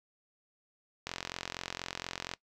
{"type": "click train", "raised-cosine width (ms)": 0.2, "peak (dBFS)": -18, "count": 57, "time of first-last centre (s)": [1.07, 2.337], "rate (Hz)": 44.2, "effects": ["noise-tail reverb RT60 0.1 s tail -21 dB re dry"]}